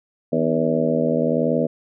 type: harmonic tone with a mistuned harmonic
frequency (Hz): 81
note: E2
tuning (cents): -30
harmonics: 2 / 3 / 4 / 5 / 6 / 7 / 8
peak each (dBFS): -26 / -22 / -28 / -28 / -23 / -24 / -27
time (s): 0.32-1.67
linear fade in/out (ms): 10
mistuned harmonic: 4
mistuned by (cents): -78
effects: none